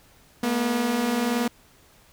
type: tone pair together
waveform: sawtooth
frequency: 220 / 241.3 Hz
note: A3 / B3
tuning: 0 / -40 cents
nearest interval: major second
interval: 160 cents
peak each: -25 / -19 dBFS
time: 0.43-1.48 s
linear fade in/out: 5 ms
effects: pink hiss -56 dBFS RMS until 2.12 s